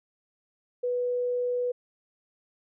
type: tone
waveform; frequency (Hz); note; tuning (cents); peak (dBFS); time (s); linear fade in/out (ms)
sine; 492; B4; -7; -25; 0.83-1.72; 10
effects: none